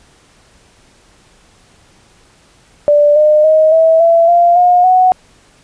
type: tone with pitch steps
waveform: sine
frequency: 587.3 / 607 / 627.3 / 648.3 / 670 / 692.4 / 715.6 / 739.5 Hz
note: D5 / D#5 / D#5 / E5 / E5 / F5 / F5 / F#5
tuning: 0 / -43 / +14 / -29 / +28 / -15 / +42 / -1 cents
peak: -5 dBFS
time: 2.88-5.12 s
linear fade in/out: 0 ms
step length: 280 ms
effects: pink hiss -48 dBFS RMS until 5.63 s + resampled to 22050 Hz